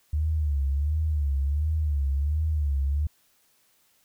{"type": "tone with vibrato", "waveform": "sine", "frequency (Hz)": 73.42, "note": "D2", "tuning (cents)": 0, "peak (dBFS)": -22, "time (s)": [0.13, 3.07], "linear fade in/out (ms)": 5, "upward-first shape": "sine", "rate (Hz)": 1.4, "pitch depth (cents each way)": 120, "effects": ["white hiss -65 dBFS RMS until 4.04 s"]}